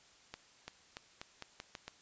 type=accelerating click train; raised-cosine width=0.2 ms; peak=-26 dBFS; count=8; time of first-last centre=0.34-1.88 s; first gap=340 ms; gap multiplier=0.85; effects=white hiss -63 dBFS RMS until 2.01 s + resampled to 16000 Hz